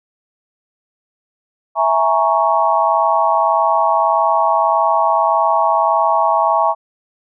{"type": "chord", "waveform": "sine", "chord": "A# half-diminished seventh", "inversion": "second", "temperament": "equal", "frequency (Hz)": [659.3, 830.6, 932.3, 1108.7], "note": ["E5", "G#5", "A#5", "C#6"], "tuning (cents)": [0, 0, 0, 0], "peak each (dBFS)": -17, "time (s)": [1.75, 6.75], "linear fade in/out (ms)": 50, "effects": []}